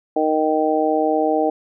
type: harmonic tone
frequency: 155.56 Hz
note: D#3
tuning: in tune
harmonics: 2 / 3 / 4 / 5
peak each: -21 / -21 / -21 / -21 dBFS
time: 0.16-1.5 s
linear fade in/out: 5 ms
effects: none